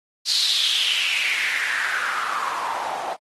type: noise with band-pass filter sweep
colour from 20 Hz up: white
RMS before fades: -24 dBFS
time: 0.25-3.17 s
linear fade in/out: 50 ms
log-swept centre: 4500 to 710 Hz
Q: 5.7
effects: AAC 32 kbps